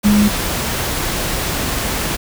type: tone in noise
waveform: sine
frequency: 207.7 Hz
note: G#3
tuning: in tune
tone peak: -9 dBFS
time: 0.04-0.29 s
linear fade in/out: 20 ms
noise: pink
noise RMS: -20 dBFS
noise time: 0.03-2.17 s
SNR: +8 dB
effects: none